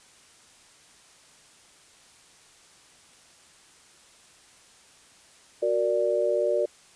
sine chord, Gb augmented, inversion none, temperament equal, 370 / 466.2 / 587.3 Hz, Gb4 / Bb4 / D5, 0 / 0 / 0 cents, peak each -28 / -27 / -24 dBFS, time 5.62-6.66 s, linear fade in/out 10 ms, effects white hiss -55 dBFS RMS until 6.95 s + resampled to 22050 Hz

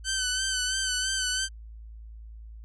10% pulse tone with vibrato, 1524 Hz, G6, 49 cents flat, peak -17 dBFS, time 0.04-1.49 s, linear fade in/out 50 ms, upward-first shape sine, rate 3 Hz, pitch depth 40 cents each way, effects added 55 Hz sine -41 dBFS peak until 2.64 s + resampled to 22050 Hz

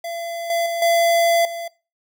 square tone with level steps, 678 Hz, E5, 49 cents sharp, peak -27 / -19 / -23 / -15 / -28 dBFS, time 0.04-1.68 s, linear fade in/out 5 ms, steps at 0.5 / 0.66 / 0.82 / 1.45 s, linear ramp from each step 2 ms, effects noise-tail reverb RT60 0.3 s tail -20 dB re dry

